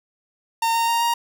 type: tone with pitch steps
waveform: 45% pulse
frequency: 914 / 922 / 930 / 938.1 Hz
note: A#5 / A#5 / A#5 / A#5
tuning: -34 / -19 / -4 / +11 cents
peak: -18 dBFS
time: 0.62-1.14 s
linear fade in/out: 5 ms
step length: 130 ms
effects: none